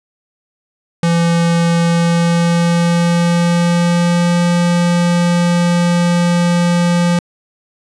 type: tone with pitch glide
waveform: square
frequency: 169.3 to 173.76 Hz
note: E3 to F3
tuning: +46 to -8 cents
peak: -11 dBFS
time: 1.03-7.19 s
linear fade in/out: 2 ms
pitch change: +46 cents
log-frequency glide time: 1.83-4.41 s
effects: resampled to 22050 Hz